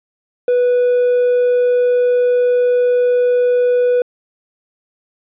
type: tone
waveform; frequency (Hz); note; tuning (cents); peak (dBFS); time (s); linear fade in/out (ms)
triangle; 492.1; B4; -6; -8; 0.48-4.02; 2
effects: tanh soft clip ceiling -4 dBFS + resampled to 8000 Hz